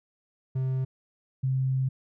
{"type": "tone pair in turn", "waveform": ["triangle", "sine"], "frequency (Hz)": [130.81, 131.64], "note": ["C3", "C3"], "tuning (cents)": [0, 11], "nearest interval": "unison", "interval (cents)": 11, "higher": "second", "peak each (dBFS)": -23, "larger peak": "neither", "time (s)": [[0.55, 0.85], [1.43, 1.89]], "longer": "second", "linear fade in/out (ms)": 10, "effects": []}